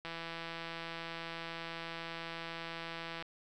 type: click train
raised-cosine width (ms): 0.3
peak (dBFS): -26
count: 528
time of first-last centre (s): 0.05-3.225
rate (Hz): 166
effects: none